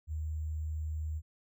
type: tone with sample-and-hold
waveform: sine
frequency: 77.78 Hz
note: D#2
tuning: in tune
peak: -33 dBFS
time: 0.07-1.22 s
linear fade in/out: 50 ms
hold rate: 7350 Hz
effects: none